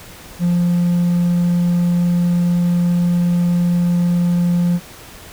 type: tone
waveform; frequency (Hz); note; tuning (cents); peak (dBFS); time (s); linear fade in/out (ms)
triangle; 174.61; F3; 0; -10; 0.39-4.8; 50
effects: tanh soft clip ceiling -6 dBFS + pink hiss -38 dBFS RMS until 5.32 s